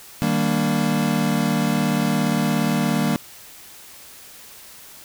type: chord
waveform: square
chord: Eb major seventh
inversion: none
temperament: equal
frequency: 155.56 / 196 / 233.1 / 293.7 Hz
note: Eb3 / G3 / Bb3 / D4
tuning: 0 / 0 / 0 / 0 cents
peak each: -25 / -24 / -23 / -28 dBFS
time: 0.22-3.16 s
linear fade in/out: 0 ms
effects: white hiss -43 dBFS RMS until 5.04 s